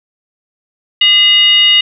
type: tone with frequency modulation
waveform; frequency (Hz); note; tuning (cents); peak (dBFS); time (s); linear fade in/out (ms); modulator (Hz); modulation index
sine; 2872; F7; +48; -5; 1.01-1.81; 5; 833; 0.62
effects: none